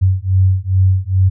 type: beating tone pair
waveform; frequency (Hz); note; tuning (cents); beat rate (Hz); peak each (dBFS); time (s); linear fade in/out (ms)
sine; 93.1 / 95.5; F#2 / G2; +11 / -45; 2.4; -13; 0.01-1.3; 20
effects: none